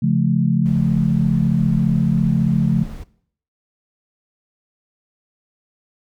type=chord; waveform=sine; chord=Db augmented; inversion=none; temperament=just; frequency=138.59 / 173.24 / 216.5 Hz; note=Db3 / F3 / A3; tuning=0 / -14 / -28 cents; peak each=-18 dBFS; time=0.02-2.84 s; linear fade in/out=10 ms
type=noise; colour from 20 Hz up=brown; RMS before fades=-33 dBFS; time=0.65-3.04 s; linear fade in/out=10 ms
effects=noise-tail reverb RT60 0.6 s tail -19 dB re dry